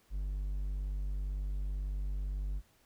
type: tone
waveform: triangle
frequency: 49 Hz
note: G1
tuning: in tune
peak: -31 dBFS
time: 0.1-2.62 s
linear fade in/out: 50 ms
effects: pink hiss -68 dBFS RMS until 2.85 s